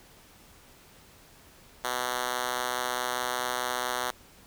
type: tone with high-pass filter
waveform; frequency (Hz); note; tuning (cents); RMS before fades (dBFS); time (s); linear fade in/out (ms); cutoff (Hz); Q
5% pulse; 124.7; B2; +17; -31; 1.84-4.11; 5; 490; 0.52
effects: pink hiss -55 dBFS RMS until 4.46 s